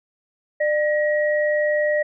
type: tone pair together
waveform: sine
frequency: 599.1 / 1900 Hz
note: D5 / A#6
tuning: +34 / +33 cents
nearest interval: octave + minor sixth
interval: 1999 cents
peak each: -18 / -24 dBFS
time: 0.6-2.03 s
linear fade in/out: 10 ms
effects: none